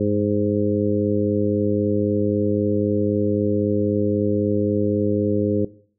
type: harmonic tone with a mistuned harmonic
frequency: 103.83 Hz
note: G#2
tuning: in tune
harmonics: 1 / 2 / 3 / 4 / 5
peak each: -25 / -23 / -24 / -23 / -26 dBFS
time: 0-5.65 s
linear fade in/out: 5 ms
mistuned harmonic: 1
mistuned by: -60 cents
effects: noise-tail reverb RT60 0.5 s tail -18 dB re dry